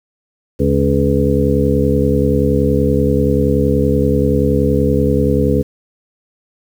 harmonic tone with a mistuned harmonic, 70.5 Hz, C#2, 30 cents sharp, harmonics 1 / 2 / 3 / 4 / 6 / 7, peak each -18 / -18 / -18 / -18 / -18 / -18 dBFS, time 0.59-5.63 s, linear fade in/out 20 ms, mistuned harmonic 1, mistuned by +130 cents, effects 7-bit

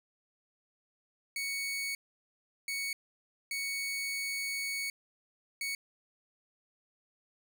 sawtooth tone bursts at uneven times, 2226 Hz, C#7, 7 cents sharp, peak -30 dBFS, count 4, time 1.36-1.95 / 2.68-2.93 / 3.51-4.9 / 5.61-5.75 s, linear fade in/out 2 ms, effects none

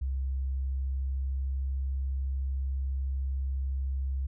sine tone with pitch glide, 66.4 to 66.9 Hz, C2 to C2, +26 to +39 cents, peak -28 dBFS, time 0.01-4.27 s, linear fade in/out 10 ms, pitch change +13 cents, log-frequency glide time 0.48-1.75 s, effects none

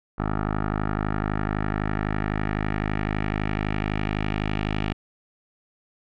10% pulse tone with low-pass filter sweep, 51.91 Hz, G#1, in tune, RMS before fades -26 dBFS, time 0.18-4.93 s, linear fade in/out 10 ms, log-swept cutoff 1300 to 2800 Hz, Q 2.2, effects none

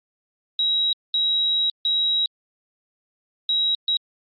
sine tone bursts at uneven times, 3846 Hz, B7, 47 cents flat, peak -18 dBFS, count 5, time 0.59-0.93 / 1.14-1.7 / 1.85-2.26 / 3.49-3.75 / 3.88-3.97 s, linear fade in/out 2 ms, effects Opus 48 kbps

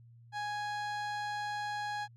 30% pulse tone, 830.6 Hz, G#5, in tune, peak -32 dBFS, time 0.32-2.08 s, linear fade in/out 50 ms, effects added 117 Hz sine -54 dBFS peak until 2.16 s + low-pass 5000 Hz 12 dB/octave

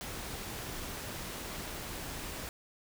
pink noise, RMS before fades -41 dBFS, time 0.01-2.49 s, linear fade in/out 0 ms, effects none

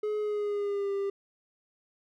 triangle tone with pitch glide, 423 to 397 Hz, G#4 to G4, +32 to +22 cents, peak -26 dBFS, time 0.03-1.1 s, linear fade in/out 5 ms, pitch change -110 cents, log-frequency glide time 0.19-0.92 s, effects none

